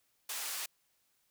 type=band-pass noise; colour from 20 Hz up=white; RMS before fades=-39 dBFS; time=0.29-0.66 s; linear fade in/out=5 ms; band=710 to 14000 Hz; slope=12 dB/octave; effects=white hiss -75 dBFS RMS until 1.3 s